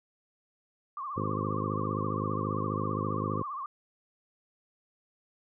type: tone with vibrato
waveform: sine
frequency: 1124 Hz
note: C#6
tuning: 24 cents sharp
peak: -34 dBFS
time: 0.97-3.66 s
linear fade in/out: 2 ms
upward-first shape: triangle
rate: 15 Hz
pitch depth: 150 cents each way
type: harmonic tone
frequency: 51.91 Hz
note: G#1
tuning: in tune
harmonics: 2 / 3 / 4 / 5 / 6 / 7 / 8 / 9 / 10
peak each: -35 / -37 / -38 / -39 / -40 / -40 / -41 / -42 / -42 dBFS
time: 1.16-3.43 s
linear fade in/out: 10 ms
effects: none